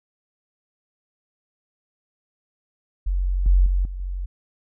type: tone with level steps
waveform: sine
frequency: 45.76 Hz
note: F#1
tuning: 18 cents flat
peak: -19 / -12 / -17 / -28 / -25 dBFS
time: 3.06-4.26 s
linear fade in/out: 10 ms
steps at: 3.46 / 3.66 / 3.85 / 4 s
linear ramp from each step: 2 ms
effects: none